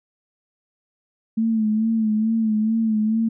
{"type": "tone with vibrato", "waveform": "sine", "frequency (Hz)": 220, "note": "A3", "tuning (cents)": 0, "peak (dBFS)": -17, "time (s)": [1.37, 3.29], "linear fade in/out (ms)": 10, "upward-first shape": "sine", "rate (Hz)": 2.3, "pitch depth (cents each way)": 51, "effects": []}